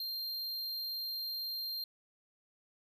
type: tone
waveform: square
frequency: 4186 Hz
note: C8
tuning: in tune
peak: -37 dBFS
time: 0-1.84 s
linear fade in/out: 2 ms
effects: none